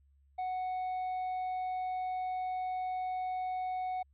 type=tone; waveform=triangle; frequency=740 Hz; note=F#5; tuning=in tune; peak=-31 dBFS; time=0.38-4.03 s; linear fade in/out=10 ms; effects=added 69 Hz sine -63 dBFS peak until 4.13 s + resampled to 8000 Hz